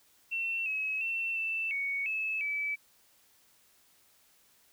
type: tone with pitch steps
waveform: sine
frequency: 2702 / 2565 / 2695 / 2659 / 2229 / 2600 / 2300 Hz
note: E7 / E7 / E7 / E7 / C#7 / E7 / D7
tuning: +42 / -48 / +38 / +14 / +9 / -24 / -37 cents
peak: -30 dBFS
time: 0.31-2.76 s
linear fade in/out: 20 ms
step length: 350 ms
effects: white hiss -65 dBFS RMS until 4.72 s